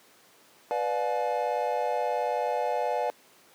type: chord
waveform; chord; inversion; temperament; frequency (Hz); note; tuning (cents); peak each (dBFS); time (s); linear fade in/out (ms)
triangle; B diminished seventh; none; just; 493.9 / 592.7 / 711.2 / 853.4; B4 / D5 / F5 / Ab5; 0 / +16 / +31 / +47; -29; 0.71-3.1; 0
effects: pink hiss -57 dBFS RMS until 3.54 s + high-pass 300 Hz 12 dB/octave